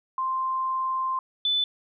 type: tone pair in turn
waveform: sine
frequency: 1046.5 / 3500 Hz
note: C6 / A7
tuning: 0 / -10 cents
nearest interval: octave + major sixth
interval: 2090 cents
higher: second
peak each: -24 / -21 dBFS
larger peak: second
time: 0.18-1.19 / 1.45-1.64 s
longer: first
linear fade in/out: 2 ms
effects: none